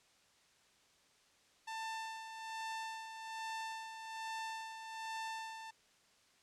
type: tone with tremolo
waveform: sawtooth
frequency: 891 Hz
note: A5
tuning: 22 cents sharp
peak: -36 dBFS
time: 1.67-5.71 s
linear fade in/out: 10 ms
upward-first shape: sine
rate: 1.2 Hz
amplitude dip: 55%
effects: white hiss -69 dBFS RMS until 6.42 s + low-pass 7000 Hz 12 dB/octave